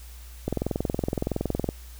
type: click train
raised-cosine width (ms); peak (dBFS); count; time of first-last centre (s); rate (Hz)
2; -12; 27; 0.48-1.689; 21.5
effects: added 60 Hz sine -41 dBFS peak until 1.99 s + white hiss -51 dBFS RMS until 1.99 s